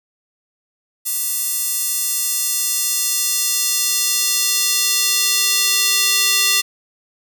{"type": "tone with high-pass filter sweep", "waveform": "square", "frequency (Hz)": 392.7, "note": "G4", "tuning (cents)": 3, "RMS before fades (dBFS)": -18, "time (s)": [1.05, 6.62], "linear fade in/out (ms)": 20, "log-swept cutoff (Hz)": [9500, 3300], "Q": 0.96, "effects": []}